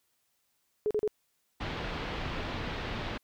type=tone bursts; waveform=sine; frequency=423.6 Hz; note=G#4; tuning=34 cents sharp; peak=-25 dBFS; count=3; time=0.86-1.077 s; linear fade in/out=0 ms; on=47 ms; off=38 ms
type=low-pass noise; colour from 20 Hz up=pink; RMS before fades=-36 dBFS; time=1.6-3.18 s; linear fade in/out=10 ms; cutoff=3800 Hz; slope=24 dB/octave
effects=white hiss -75 dBFS RMS until 3.23 s